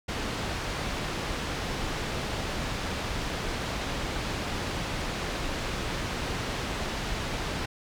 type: low-pass noise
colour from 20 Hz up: pink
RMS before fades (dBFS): -32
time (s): 0.08-7.66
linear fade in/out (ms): 10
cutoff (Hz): 5000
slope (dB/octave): 12
effects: none